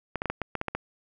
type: clicks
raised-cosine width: 0.5 ms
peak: -14 dBFS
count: 9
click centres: 0.157 / 0.219 / 0.257 / 0.3 / 0.417 / 0.553 / 0.614 / 0.683 / 0.75 s
effects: none